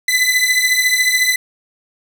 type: beating tone pair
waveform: sawtooth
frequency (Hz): 2000 / 2014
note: B6 / B6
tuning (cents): +21 / +33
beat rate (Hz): 14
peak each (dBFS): -12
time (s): 0.08-1.36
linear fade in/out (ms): 5
effects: 7-bit